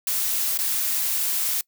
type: noise with dropouts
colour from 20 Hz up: blue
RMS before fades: -24 dBFS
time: 0.07-1.61 s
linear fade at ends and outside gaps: 2 ms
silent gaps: 0.575-0.588 s
effects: noise-tail reverb RT60 0.1 s tail -24 dB re dry